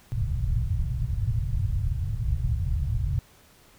white low-pass noise, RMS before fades -26 dBFS, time 0.12-3.19 s, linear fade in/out 0 ms, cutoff 130 Hz, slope 48 dB/octave, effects pink hiss -56 dBFS RMS until 3.78 s

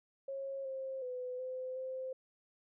sine tone with pitch steps, 544 / 531 / 502 / 513 / 520 Hz, C#5 / C5 / B4 / C5 / C5, -33 / +25 / +28 / -34 / -11 cents, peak -38 dBFS, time 0.28-2.13 s, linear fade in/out 5 ms, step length 370 ms, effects none

